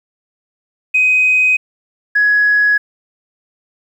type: tone pair in turn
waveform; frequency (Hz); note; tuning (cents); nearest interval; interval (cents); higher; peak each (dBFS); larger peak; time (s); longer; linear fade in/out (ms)
sine; 2512 / 1676.6; D#7 / G#6; +16 / +16; perfect fifth; 700; first; -8; neither; 0.94-1.57 / 2.15-2.78; neither; 10
effects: tanh soft clip ceiling -4 dBFS + 8-bit